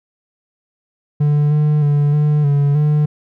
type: tone with pitch steps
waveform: triangle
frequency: 147.4 / 150 / 145.5 / 149.3 / 142.7 / 149.8 Hz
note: D3 / D3 / D3 / D3 / D3 / D3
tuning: +7 / +37 / -16 / +29 / -49 / +35 cents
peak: -9 dBFS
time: 1.2-3.06 s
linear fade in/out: 10 ms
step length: 310 ms
effects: none